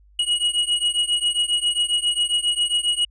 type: beating tone pair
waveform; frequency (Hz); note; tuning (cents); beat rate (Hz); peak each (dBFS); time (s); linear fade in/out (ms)
square; 2900 / 2907.4; F#7 / F#7; -35 / -31; 7.4; -22 / -23; 0.19-3.05; 5
effects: added 50 Hz sine -50 dBFS peak until 3.1 s + resampled to 22050 Hz